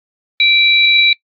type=tone pair together; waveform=sine; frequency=2343 / 3911 Hz; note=D7 / B7; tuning=-5 / -18 cents; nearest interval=major sixth; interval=887 cents; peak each=-11 dBFS; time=0.4-1.13 s; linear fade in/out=2 ms; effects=noise-tail reverb RT60 0.1 s tail -22 dB re dry + AAC 48 kbps